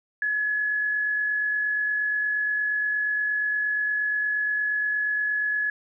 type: tone with amplitude modulation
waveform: sine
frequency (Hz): 1697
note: G#6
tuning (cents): +37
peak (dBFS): -21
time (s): 0.22-5.7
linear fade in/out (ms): 2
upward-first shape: sine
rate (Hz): 48.5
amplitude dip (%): 30
effects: none